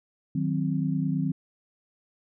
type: chord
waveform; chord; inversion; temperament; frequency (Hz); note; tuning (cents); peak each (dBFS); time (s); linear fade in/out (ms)
sine; C diminished; first; equal; 155.56 / 185 / 261.6; Eb3 / Gb3 / C4; 0 / 0 / 0; -27 / -29 / -29; 0.35-1.32; 5
effects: none